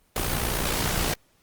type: noise with amplitude modulation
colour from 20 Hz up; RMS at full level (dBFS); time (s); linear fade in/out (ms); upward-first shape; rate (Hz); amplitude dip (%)
pink; -23; 0.16-1.14; 2; sine; 59; 60
effects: pink hiss -64 dBFS RMS until 1.42 s + Opus 24 kbps